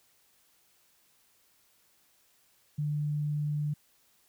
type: tone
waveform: sine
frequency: 148.5 Hz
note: D3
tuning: 20 cents sharp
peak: -28 dBFS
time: 2.78-3.74 s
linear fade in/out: 10 ms
effects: white hiss -67 dBFS RMS until 4.28 s